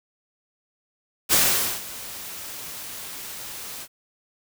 white noise with ADSR envelope, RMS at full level -17 dBFS, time 1.29-3.88 s, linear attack 36 ms, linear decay 480 ms, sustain -19 dB, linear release 60 ms, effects none

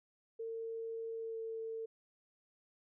sine tone with pitch glide, 453.5 to 449.3 Hz, A#4 to A4, -48 to +36 cents, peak -39 dBFS, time 0.39-1.86 s, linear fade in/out 10 ms, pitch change -16 cents, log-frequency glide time 1.11-1.44 s, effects none

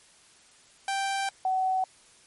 sawtooth / sine tone pair in turn, 784 / 752.9 Hz, G5 / F#5, 0 / +30 cents, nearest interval minor second, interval 70 cents, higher first, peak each -23 dBFS, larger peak neither, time 0.88-1.29 / 1.45-1.84 s, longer first, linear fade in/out 2 ms, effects white hiss -57 dBFS RMS until 2.26 s + MP3 48 kbps

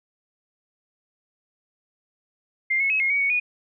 sine tone with pitch steps, 2104 / 2190 / 2563 / 2149 / 2254 / 2227 / 2460 Hz, C7 / C#7 / E7 / C7 / C#7 / C#7 / D#7, +9 / -22 / -49 / +46 / +28 / +7 / -20 cents, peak -19 dBFS, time 2.7-3.4 s, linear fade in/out 10 ms, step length 100 ms, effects none

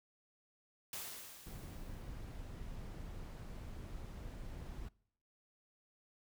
white noise with exponential decay, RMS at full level -43 dBFS, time 0.93-2.41 s, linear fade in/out 2 ms, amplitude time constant 320 ms
brown noise, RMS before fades -47 dBFS, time 1.46-4.89 s, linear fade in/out 10 ms
effects noise-tail reverb RT60 0.7 s tail -24 dB re dry

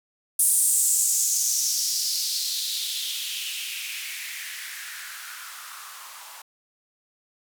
violet noise with band-pass filter sweep, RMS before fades -27 dBFS, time 0.39-6.42 s, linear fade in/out 5 ms, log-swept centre 9500 to 920 Hz, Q 3.6, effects none

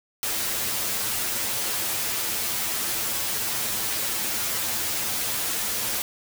white noise with comb filter, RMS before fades -27 dBFS, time 0.23-6.02 s, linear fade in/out 0 ms, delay 9.1 ms, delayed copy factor +1, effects none

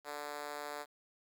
5% pulse tone with high-pass filter, 146.83 Hz, D3, in tune, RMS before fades -43 dBFS, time 0.04-0.86 s, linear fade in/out 50 ms, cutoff 500 Hz, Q 1.5, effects 10-bit

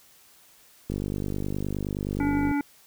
click train, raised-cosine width 3 ms, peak -17 dBFS, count 81, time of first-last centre 0.9-2.513 s, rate 49.6 Hz
harmonic tone, 286.3 Hz, D4, 44 cents flat, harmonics 1 / 3 / 5 / 7 / 8, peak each -23 / -33 / -37 / -40 / -41 dBFS, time 2.2-2.61 s, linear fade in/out 2 ms
effects white hiss -56 dBFS RMS until 2.86 s

